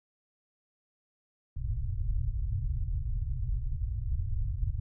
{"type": "low-pass noise", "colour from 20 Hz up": "pink", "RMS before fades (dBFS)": -31, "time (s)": [1.56, 4.8], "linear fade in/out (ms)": 5, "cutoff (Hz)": 130, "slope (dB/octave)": 96, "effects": []}